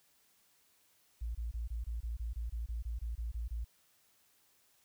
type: tone bursts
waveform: sine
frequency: 57.2 Hz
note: A#1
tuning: 32 cents flat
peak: -35 dBFS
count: 15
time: 1.21-3.646 s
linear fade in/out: 10 ms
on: 140 ms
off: 24 ms
effects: white hiss -70 dBFS RMS until 4.84 s